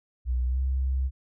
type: tone with pitch glide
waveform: sine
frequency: 62 to 65.69 Hz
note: B1 to C2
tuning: +7 to +7 cents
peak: -23 dBFS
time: 0.25-1.11 s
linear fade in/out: 50 ms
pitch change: +100 cents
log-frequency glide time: 0.46-0.6 s
effects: none